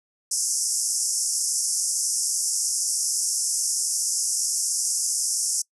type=band-pass noise; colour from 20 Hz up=pink; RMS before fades=-25 dBFS; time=0.31-5.62 s; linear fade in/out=5 ms; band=5200 to 11000 Hz; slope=96 dB/octave; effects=noise-tail reverb RT60 0.1 s tail -24 dB re dry